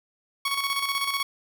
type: tone with tremolo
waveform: 15% pulse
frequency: 1112 Hz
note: C#6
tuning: 5 cents sharp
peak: -17 dBFS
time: 0.45-1.23 s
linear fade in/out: 5 ms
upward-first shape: square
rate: 16 Hz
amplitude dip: 50%
effects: none